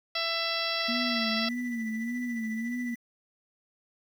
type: harmonic tone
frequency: 666 Hz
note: E5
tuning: 18 cents sharp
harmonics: 1 / 2 / 3 / 4 / 5 / 6 / 7 / 8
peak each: -36 / -36 / -36 / -36 / -36 / -36 / -36 / -36 dBFS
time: 0.15-1.49 s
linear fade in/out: 5 ms
type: tone with tremolo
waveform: triangle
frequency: 1979 Hz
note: B6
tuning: 3 cents sharp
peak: -34 dBFS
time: 0.79-2.96 s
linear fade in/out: 20 ms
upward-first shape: triangle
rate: 14 Hz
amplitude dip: 60%
type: tone with vibrato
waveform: sine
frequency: 233.1 Hz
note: A#3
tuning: in tune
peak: -30 dBFS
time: 0.88-2.95 s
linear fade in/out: 10 ms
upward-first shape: sine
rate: 1.7 Hz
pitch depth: 97 cents each way
effects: 9-bit